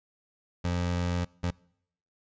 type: tone bursts at uneven times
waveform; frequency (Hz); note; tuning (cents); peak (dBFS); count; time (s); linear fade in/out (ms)
25% pulse; 88; F2; +14; -23; 2; 0.64-1.25 / 1.43-1.51; 10
effects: noise-tail reverb RT60 0.7 s tail -25 dB re dry + resampled to 16000 Hz